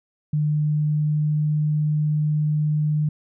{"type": "tone with pitch glide", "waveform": "sine", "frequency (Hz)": [150.5, 151.37], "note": ["D3", "D#3"], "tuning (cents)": [43, -47], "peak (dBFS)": -18, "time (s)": [0.33, 3.09], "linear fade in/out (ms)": 5, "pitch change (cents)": 10, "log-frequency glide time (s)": [0.49, 1.52], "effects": []}